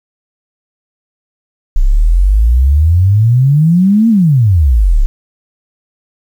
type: exponential two-way sweep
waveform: sine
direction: up then down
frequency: 30.87 to 233.5 to 30.87 Hz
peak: -5 dBFS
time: 1.76-5.06 s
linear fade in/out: 0 ms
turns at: 4.09 s
effects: 7-bit